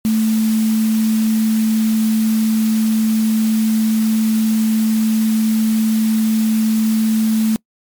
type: tone in noise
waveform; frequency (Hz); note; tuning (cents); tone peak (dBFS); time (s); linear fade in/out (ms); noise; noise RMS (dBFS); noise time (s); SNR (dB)
sine; 220; A3; 0; -12; 0.05-7.56; 0; white; -30; 0.05-7.56; +15
effects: noise-tail reverb RT60 0.1 s tail -25 dB re dry + MP3 96 kbps